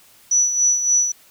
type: tone with tremolo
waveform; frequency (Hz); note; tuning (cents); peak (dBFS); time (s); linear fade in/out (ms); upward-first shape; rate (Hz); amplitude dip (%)
sine; 5920; F#8; 0; -12; 0.31-1.12; 5; sine; 3.5; 60
effects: white hiss -51 dBFS RMS until 1.3 s